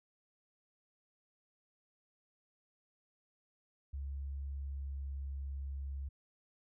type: tone with pitch glide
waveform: sine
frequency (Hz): 69.3 to 68.78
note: C#2 to C#2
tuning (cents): 0 to -13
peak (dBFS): -38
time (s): 3.93-6.09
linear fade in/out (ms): 10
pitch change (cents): -13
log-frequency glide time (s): 4.51-5.08
effects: none